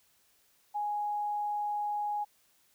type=tone; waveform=sine; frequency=830.6 Hz; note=G#5; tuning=in tune; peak=-30 dBFS; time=0.74-2.25 s; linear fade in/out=20 ms; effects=white hiss -68 dBFS RMS until 2.74 s